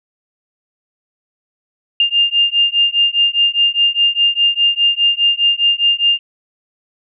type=beating tone pair; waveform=sine; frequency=2804 / 2808.9 Hz; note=F7 / F7; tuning=+6 / +9 cents; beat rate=4.9 Hz; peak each=-14 dBFS; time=2-6.19 s; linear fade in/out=2 ms; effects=none